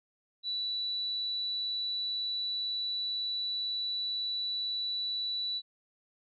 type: tone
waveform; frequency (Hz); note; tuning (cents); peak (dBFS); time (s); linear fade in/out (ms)
sine; 3951; B7; 0; -31; 0.43-5.62; 50
effects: none